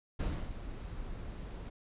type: noise with ADSR envelope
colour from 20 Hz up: brown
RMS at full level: -32 dBFS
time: 0.19-1.7 s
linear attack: 11 ms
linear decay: 290 ms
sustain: -10 dB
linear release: 12 ms
effects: resampled to 8000 Hz